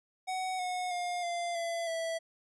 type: tone with pitch steps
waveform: square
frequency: 747 / 728.3 / 710 / 692.2 / 674.8 / 657.9 Hz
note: F#5 / F#5 / F5 / F5 / E5 / E5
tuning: +16 / -28 / +28 / -16 / +40 / -4 cents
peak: -33 dBFS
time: 0.27-2.19 s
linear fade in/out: 20 ms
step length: 320 ms
effects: resampled to 24000 Hz